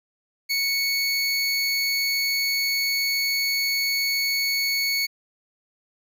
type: tone pair together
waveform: square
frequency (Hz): 2217 / 4434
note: C#7 / C#8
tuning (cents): 0 / 0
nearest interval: octave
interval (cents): 1200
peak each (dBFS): -25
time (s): 0.49-5.07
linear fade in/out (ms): 20
effects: none